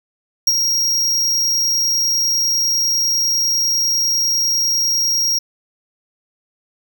square tone with ADSR envelope, 5610 Hz, F8, 7 cents sharp, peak -9 dBFS, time 0.47-5.39 s, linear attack 5 ms, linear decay 39 ms, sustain -6 dB, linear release 9 ms, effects none

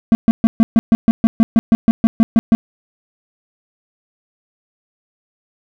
triangle tone bursts, 226 Hz, A3, 47 cents sharp, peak -4 dBFS, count 16, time 0.12-2.55 s, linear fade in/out 0 ms, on 30 ms, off 130 ms, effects none

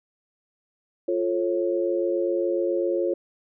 sine chord, F augmented, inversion none, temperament just, 349.2 / 436.5 / 545.7 Hz, F4 / A4 / C#5, 0 / -14 / -27 cents, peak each -24 / -29 / -26 dBFS, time 1.08-3.14 s, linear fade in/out 5 ms, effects none

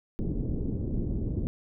pink low-pass noise, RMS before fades -30 dBFS, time 0.19-1.47 s, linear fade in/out 0 ms, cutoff 360 Hz, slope 24 dB/octave, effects none

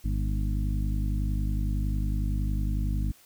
harmonic tone with a mistuned harmonic, 50.9 Hz, G#1, 34 cents flat, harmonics 1 / 2 / 3 / 4 / 5 / 6, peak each -26 / -32 / -36 / -38 / -40 / -42 dBFS, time 0.04-3.12 s, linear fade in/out 10 ms, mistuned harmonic 5, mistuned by -53 cents, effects white hiss -57 dBFS RMS until 3.25 s

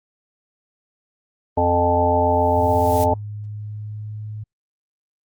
harmonic tone, 87.31 Hz, F2, in tune, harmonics 1 / 3 / 5 / 7 / 9 / 10, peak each -22 / -25 / -23 / -20 / -23 / -20 dBFS, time 1.57-3.14 s, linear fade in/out 5 ms
blue noise with exponential growth, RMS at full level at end -30 dBFS, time 2.21-3.04 s, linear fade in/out 0 ms, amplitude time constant 180 ms
sine tone with pitch glide, 103.83 to 106.81 Hz, G#2 to G#2, 0 to +49 cents, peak -28 dBFS, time 2.56-4.44 s, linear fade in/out 10 ms, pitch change +49 cents, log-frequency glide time 3-4.25 s
effects Opus 24 kbps

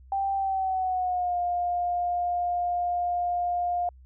sine tone with pitch glide, 784 to 706.6 Hz, G5 to F5, 0 to +20 cents, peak -24 dBFS, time 0.12-3.89 s, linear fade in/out 2 ms, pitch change -180 cents, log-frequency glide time 0.35-1.38 s, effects added 64 Hz sine -48 dBFS peak until 4.05 s

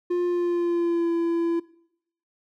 triangle tone with pitch glide, 352.9 to 337 Hz, F4 to E4, +18 to +38 cents, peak -19 dBFS, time 0.1-1.6 s, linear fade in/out 10 ms, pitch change -80 cents, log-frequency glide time 0.26-1.11 s, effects noise-tail reverb RT60 0.7 s tail -20 dB re dry

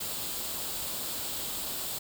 white noise with comb filter, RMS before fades -35 dBFS, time 0-1.99 s, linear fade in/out 10 ms, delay 0.25 ms, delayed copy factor +0.5, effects none

